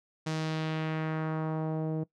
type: tone with low-pass filter sweep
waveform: sawtooth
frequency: 157.9 Hz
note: D#3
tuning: 26 cents sharp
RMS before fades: -32 dBFS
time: 0.26-2.04 s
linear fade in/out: 10 ms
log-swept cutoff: 6400 to 470 Hz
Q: 1.3
effects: noise-tail reverb RT60 0.1 s tail -20 dB re dry